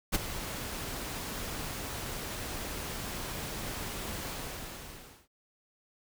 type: noise with ADSR envelope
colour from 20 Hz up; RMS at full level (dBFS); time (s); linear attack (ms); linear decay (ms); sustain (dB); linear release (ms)
pink; -26; 0.12-5.28; 29; 18; -12; 1000
effects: none

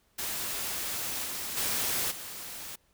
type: noise with level steps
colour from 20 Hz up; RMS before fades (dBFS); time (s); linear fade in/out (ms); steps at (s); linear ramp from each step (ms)
white; -34 / -36 / -30 / -41; 0.18-2.76; 10; 1.24 / 1.56 / 2.1; 20
effects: pink hiss -69 dBFS RMS until 2.93 s

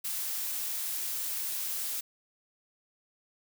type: noise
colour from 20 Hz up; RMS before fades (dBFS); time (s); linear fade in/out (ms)
blue; -34; 0.04-2.01; 10
effects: none

